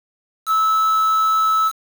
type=tone with quantisation; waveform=triangle; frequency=1306 Hz; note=E6; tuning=17 cents flat; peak=-12 dBFS; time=0.46-1.72 s; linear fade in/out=50 ms; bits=5; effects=none